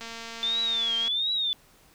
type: click train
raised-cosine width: 0.2 ms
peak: -22 dBFS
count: 246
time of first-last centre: 0.01-1.08 s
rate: 229 Hz
type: tone with vibrato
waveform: sine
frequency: 3521 Hz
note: A7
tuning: in tune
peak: -24 dBFS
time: 0.43-1.53 s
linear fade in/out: 0 ms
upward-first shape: triangle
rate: 1.4 Hz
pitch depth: 190 cents each way
effects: pink hiss -58 dBFS RMS until 1.94 s